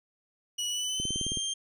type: tone with pitch glide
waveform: 25% pulse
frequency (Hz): 2930 to 3177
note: F#7 to G7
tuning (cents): -18 to +23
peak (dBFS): -26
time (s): 0.58-1.54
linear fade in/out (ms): 10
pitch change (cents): +141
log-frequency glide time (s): 0.69-1.29
type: click train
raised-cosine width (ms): 3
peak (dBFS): -24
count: 8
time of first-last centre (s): 1-1.372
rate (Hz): 18.8
effects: resampled to 32000 Hz